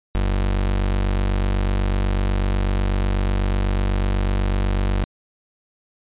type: tone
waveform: 35% pulse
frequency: 48.08 Hz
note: G1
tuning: 33 cents flat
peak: -16 dBFS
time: 0.15-5.04 s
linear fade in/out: 0 ms
effects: resampled to 8000 Hz